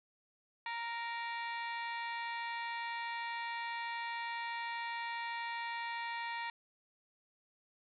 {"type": "harmonic tone with a mistuned harmonic", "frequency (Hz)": 466.2, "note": "A#4", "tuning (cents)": 0, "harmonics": [2, 3, 4, 5, 6, 7, 8, 9], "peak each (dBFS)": [-40, -53, -43, -46, -52, -54, -58, -55], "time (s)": [0.66, 6.5], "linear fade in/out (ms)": 2, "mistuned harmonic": 7, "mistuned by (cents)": 92, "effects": []}